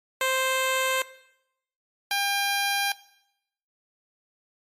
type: tone pair in turn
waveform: 10% pulse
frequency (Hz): 523.3 / 800.7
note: C5 / G5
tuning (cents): 0 / +37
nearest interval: perfect fifth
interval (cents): 737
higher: second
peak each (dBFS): -14 / -15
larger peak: first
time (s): 0.21-1.02 / 2.11-2.92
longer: neither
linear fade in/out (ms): 2
effects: noise-tail reverb RT60 0.8 s tail -18 dB re dry + MP3 64 kbps